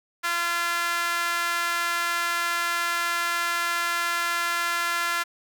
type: tone with high-pass filter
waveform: sawtooth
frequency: 343.2 Hz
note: F4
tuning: 30 cents flat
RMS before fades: -26 dBFS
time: 0.23-5.24 s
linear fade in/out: 20 ms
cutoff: 1400 Hz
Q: 2.2
effects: none